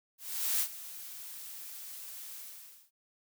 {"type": "noise with ADSR envelope", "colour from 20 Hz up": "blue", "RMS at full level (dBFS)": -29, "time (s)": [0.18, 2.91], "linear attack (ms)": 420, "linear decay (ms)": 77, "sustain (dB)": -16, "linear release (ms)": 550, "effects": []}